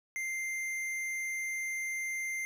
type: tone with tanh clipping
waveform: sine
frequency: 2093 Hz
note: C7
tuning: in tune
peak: -35 dBFS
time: 0.16-2.45 s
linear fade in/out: 0 ms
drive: 14 dB
effects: none